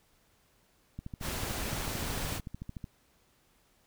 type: click train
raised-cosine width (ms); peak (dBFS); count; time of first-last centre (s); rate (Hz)
5; -27; 26; 0.99-2.842; 13.5
type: noise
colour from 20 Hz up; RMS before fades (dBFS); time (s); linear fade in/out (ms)
pink; -36; 1.2-2.41; 50
effects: pink hiss -68 dBFS RMS until 3.86 s